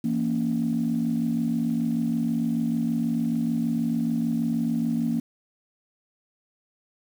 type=chord; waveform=sine; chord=A# diminished; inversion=second; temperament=just; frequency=167.82 / 233.1 / 279.7 Hz; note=E3 / A#3 / C#4; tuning=+31 / 0 / +16 cents; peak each=-29 / -23 / -29 dBFS; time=0.04-5.2 s; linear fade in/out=5 ms; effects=tanh soft clip ceiling -15 dBFS + 8-bit